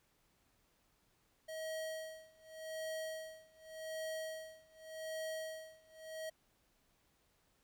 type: tone with tremolo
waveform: square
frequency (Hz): 636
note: D#5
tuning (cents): +38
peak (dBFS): -40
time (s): 1.48-6.3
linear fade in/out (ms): 10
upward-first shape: sine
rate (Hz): 0.86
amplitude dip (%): 95
effects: pink hiss -75 dBFS RMS until 7.63 s